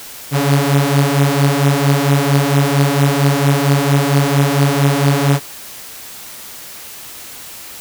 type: beating tone pair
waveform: sawtooth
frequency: 138.59 / 142.99 Hz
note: C#3 / D3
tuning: 0 / -46 cents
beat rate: 4.4 Hz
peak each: -10 dBFS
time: 0.31-5.4 s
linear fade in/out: 50 ms
effects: white hiss -33 dBFS RMS until 7.8 s